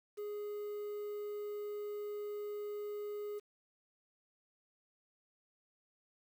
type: tone with quantisation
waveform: triangle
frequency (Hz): 415.3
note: G#4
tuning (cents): 0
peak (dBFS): -37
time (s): 0.17-3.4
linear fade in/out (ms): 20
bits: 10
effects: none